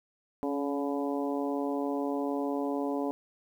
harmonic tone with a mistuned harmonic, 142.4 Hz, C#3, 47 cents sharp, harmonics 2 / 3 / 4 / 5 / 6 / 7, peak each -31 / -35 / -37 / -39 / -41 / -42 dBFS, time 0.43-3.11 s, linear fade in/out 0 ms, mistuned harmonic 2, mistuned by -26 cents, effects 10-bit

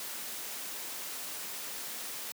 white noise, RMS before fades -40 dBFS, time 0-2.32 s, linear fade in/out 2 ms, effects high-pass 200 Hz 12 dB/octave

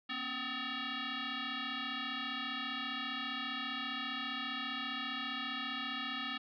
sine tone with frequency modulation, 781 Hz, G5, 7 cents flat, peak -36 dBFS, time 0.09-6.38 s, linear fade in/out 10 ms, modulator 509 Hz, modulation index 6, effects none

